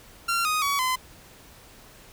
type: tone with pitch steps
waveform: sawtooth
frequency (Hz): 1374 / 1245.5 / 1129 / 1023.4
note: F6 / D#6 / C#6 / C6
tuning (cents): -29 / +1 / +31 / -39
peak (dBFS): -19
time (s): 0.28-0.96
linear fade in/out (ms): 10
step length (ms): 170
effects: pink hiss -50 dBFS RMS until 2.12 s